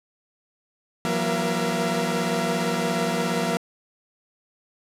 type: tone cluster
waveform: sawtooth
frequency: 169.2 / 186.4 / 238.4 / 471 / 675 Hz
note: E3 / F#3 / A#3 / A#4 / E5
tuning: +45 / +13 / +39 / +18 / +41 cents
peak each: -25 dBFS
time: 1.05-3.57 s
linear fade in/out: 0 ms
effects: low-pass 11000 Hz 12 dB/octave